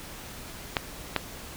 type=clicks; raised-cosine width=0.3 ms; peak=-7 dBFS; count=2; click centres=0.768 / 1.163 s; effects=pink hiss -42 dBFS RMS until 1.56 s